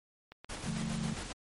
click train, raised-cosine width 0.3 ms, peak -32 dBFS, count 4, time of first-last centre 0.32-0.696 s, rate 7.97 Hz
pink noise with tremolo, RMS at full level -40 dBFS, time 0.49-1.33 s, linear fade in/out 10 ms, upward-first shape square, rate 7.4 Hz, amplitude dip 35%
sine chord, D minor, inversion none, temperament equal, 146.83 / 174.61 / 220 Hz, D3 / F3 / A3, 0 / 0 / 0 cents, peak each -39 / -38 / -37 dBFS, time 0.66-1.14 s, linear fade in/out 5 ms
effects MP3 48 kbps

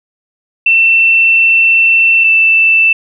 sine tone pair in turn, 2686 / 2658 Hz, E7 / E7, +32 / +14 cents, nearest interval unison, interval 18 cents, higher first, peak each -5 dBFS, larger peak neither, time 0.66-2.24 / 2.24-2.93 s, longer first, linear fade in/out 5 ms, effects none

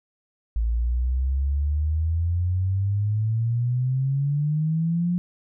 sine exponential sweep, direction up, 55 to 179 Hz, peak -20 dBFS, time 0.56-5.18 s, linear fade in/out 0 ms, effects none

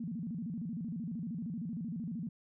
sine tone with vibrato, 197.2 Hz, G3, 11 cents sharp, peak -36 dBFS, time 0-2.29 s, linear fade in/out 5 ms, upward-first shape square, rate 13 Hz, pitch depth 280 cents each way, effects none

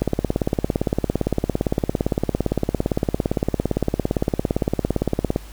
click train, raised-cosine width 2 ms, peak -5 dBFS, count 95, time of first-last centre 0.02-5.361 s, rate 17.6 Hz, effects added 50 Hz sine -37 dBFS peak until 5.52 s + pink hiss -45 dBFS RMS until 5.52 s

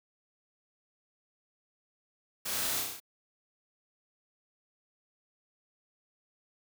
white noise with echo, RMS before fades -36 dBFS, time 2.45-2.81 s, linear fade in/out 10 ms, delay 32 ms, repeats 6, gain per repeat -2 dB, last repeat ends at 3.002 s, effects none

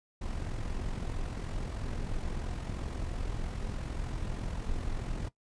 brown noise with amplitude modulation, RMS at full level -33 dBFS, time 0.21-5.29 s, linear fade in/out 10 ms, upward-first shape sine, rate 43.1 Hz, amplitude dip 50%, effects noise-tail reverb RT60 0.1 s tail -17 dB re dry + resampled to 22050 Hz

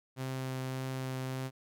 sawtooth tone with vibrato, 130.81 Hz, C3, in tune, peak -31 dBFS, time 0.16-1.51 s, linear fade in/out 50 ms, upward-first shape triangle, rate 1.7 Hz, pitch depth 9 cents each way, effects none

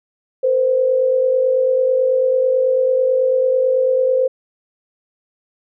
sine tone pair together, 468.9 / 518 Hz, A#4 / C5, +10 / -17 cents, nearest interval major second, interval 173 cents, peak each -21 / -13 dBFS, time 0.43-4.28 s, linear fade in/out 10 ms, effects none

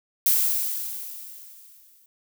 violet noise with exponential decay, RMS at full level -18 dBFS, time 0.26-2.06 s, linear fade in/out 2 ms, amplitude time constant 390 ms, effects none

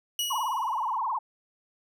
sawtooth tone with exponential decay, 2913 Hz, F#7, 28 cents flat, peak -22 dBFS, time 0.19-0.98 s, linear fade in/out 2 ms, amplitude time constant 170 ms
sine tone with vibrato, 971 Hz, B5, 30 cents flat, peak -26 dBFS, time 0.3-1.19 s, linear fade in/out 10 ms, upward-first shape triangle, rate 19 Hz, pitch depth 260 cents each way
effects none

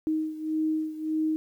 sine beating tone pair, 312.7 / 314.4 Hz, D#4 / D#4, +9 / +18 cents, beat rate 1.7 Hz, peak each -27 / -31 dBFS, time 0.07-1.36 s, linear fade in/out 0 ms, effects 10-bit

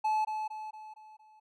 triangle tone with echo, 863 Hz, A5, 34 cents flat, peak -24 dBFS, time 0.04-0.25 s, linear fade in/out 10 ms, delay 230 ms, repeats 5, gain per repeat -6 dB, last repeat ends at 1.4 s, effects none

